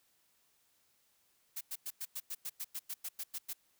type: noise bursts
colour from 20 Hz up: blue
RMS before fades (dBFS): -40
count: 14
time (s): 1.56-3.534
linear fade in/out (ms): 10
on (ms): 50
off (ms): 98
effects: white hiss -73 dBFS RMS until 3.79 s